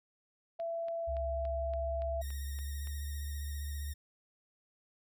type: tone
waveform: sine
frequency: 669 Hz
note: E5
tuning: 25 cents sharp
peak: -34 dBFS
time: 0.59-2.22 s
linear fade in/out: 10 ms
type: click train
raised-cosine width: 0.3 ms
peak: -37 dBFS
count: 9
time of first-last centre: 0.6-2.873 s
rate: 3.52 Hz
type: tone with pitch glide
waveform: sine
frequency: 68.8 to 72.64 Hz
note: C#2 to D2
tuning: -12 to -18 cents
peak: -36 dBFS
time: 1.07-3.94 s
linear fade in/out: 20 ms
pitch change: +94 cents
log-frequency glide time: 2.3-3.03 s
type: tone with vibrato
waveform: 5% pulse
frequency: 1864.7 Hz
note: A#6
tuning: in tune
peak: -38 dBFS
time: 2.21-3.94 s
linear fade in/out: 10 ms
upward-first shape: sine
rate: 15 Hz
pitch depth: 38 cents each way
effects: none